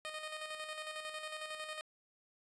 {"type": "tone with tremolo", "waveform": "10% pulse", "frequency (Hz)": 618, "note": "D#5", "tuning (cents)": -12, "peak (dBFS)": -32, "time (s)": [0.05, 1.81], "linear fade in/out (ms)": 0, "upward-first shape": "square", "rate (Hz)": 11, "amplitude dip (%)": 45, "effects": ["resampled to 22050 Hz"]}